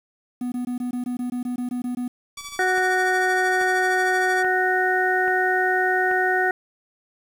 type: tone bursts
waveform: triangle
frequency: 246.7 Hz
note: B3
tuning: 2 cents flat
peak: -22 dBFS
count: 13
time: 0.41-2.08 s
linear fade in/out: 5 ms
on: 110 ms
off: 20 ms
type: tone with tremolo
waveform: 5% pulse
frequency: 1148 Hz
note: D6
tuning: 40 cents flat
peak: -18 dBFS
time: 2.37-4.43 s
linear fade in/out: 5 ms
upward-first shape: sine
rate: 13 Hz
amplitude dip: 55%
type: harmonic tone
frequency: 370 Hz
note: F#4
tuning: in tune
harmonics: 1 / 2 / 4 / 5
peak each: -24 / -23 / -23 / -24 dBFS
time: 2.59-6.51 s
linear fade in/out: 2 ms
type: click train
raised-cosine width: 0.5 ms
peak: -21 dBFS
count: 5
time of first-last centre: 2.78-6.113 s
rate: 1.2 Hz
effects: low-pass 8000 Hz 12 dB/octave + 8-bit